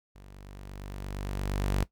sawtooth tone with level ramp, 48.63 Hz, G1, 13 cents flat, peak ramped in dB -45 to -20 dBFS, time 0.15-1.84 s, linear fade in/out 10 ms, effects noise-tail reverb RT60 0.1 s tail -17 dB re dry

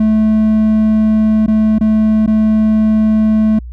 triangle tone with dropouts, 217.1 Hz, A3, 23 cents flat, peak -6 dBFS, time 0-3.59 s, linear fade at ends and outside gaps 5 ms, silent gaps 1.463-1.479 / 1.785-1.809 / 2.263-2.275 s, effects added 60 Hz sine -25 dBFS peak until 3.72 s

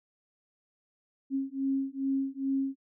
sine beating tone pair, 269.5 / 271.9 Hz, C#4 / C#4, -49 / -33 cents, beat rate 2.4 Hz, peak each -31 / -31 dBFS, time 1.3-2.76 s, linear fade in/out 50 ms, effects none

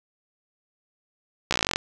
slowing click train, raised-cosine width 0.2 ms, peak -5 dBFS, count 14, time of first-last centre 1.51-1.759 s, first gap 15 ms, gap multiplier 1.04, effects none

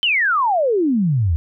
sine exponential sweep, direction down, 3136 to 74.7 Hz, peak -14 dBFS, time 0.03-1.36 s, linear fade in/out 0 ms, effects none

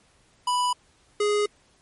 square tone pair in turn, 988 / 415.4 Hz, B5 / G#4, 0 / 0 cents, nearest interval octave + minor third, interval 1500 cents, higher first, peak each -22 / -21 dBFS, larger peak second, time 0.47-0.73 / 1.2-1.46 s, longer neither, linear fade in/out 5 ms, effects pink hiss -61 dBFS RMS until 1.81 s + MP3 48 kbps

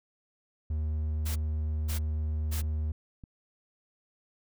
triangle tone, 77 Hz, D#2, 17 cents flat, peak -26 dBFS, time 0.7-2.92 s, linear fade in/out 5 ms
white noise bursts, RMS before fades -39 dBFS, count 3, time 1.25-2.62 s, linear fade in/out 20 ms, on 110 ms, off 520 ms
clicks, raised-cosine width 5 ms, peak -33 dBFS, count 2, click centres 2.632 / 3.238 s
effects none

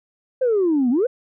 sine exponential two-way sweep, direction down then up, 534 to 233.1 to 534 Hz, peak -14 dBFS, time 0.41-1.07 s, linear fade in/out 10 ms, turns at 0.9 s, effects tanh soft clip ceiling -12 dBFS

